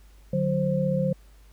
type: tone cluster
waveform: sine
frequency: 150.4 / 185.9 / 526 Hz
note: D3 / F#3 / C5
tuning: +42 / +8 / +9 cents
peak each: -26 dBFS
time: 0.33-1.13 s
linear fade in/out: 5 ms
effects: added 50 Hz sine -49 dBFS peak until 1.52 s + pink hiss -61 dBFS RMS until 1.52 s